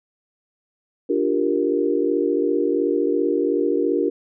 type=chord; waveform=sine; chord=G minor seventh; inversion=second; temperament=equal; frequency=293.7 / 349.2 / 392 / 466.2 Hz; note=D4 / F4 / G4 / Bb4; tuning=0 / 0 / 0 / 0 cents; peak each=-23 dBFS; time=1.09-4.1 s; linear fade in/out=10 ms; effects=none